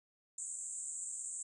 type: band-pass noise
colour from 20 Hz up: pink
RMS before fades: -43 dBFS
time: 0.38-1.43 s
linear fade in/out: 5 ms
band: 7200 to 8500 Hz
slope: 96 dB/octave
effects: none